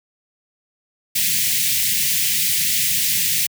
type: band-stop noise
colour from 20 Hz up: white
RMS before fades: -19 dBFS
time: 1.15-3.47 s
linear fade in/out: 10 ms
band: 210 to 1900 Hz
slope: 48 dB/octave
effects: high-pass 100 Hz 12 dB/octave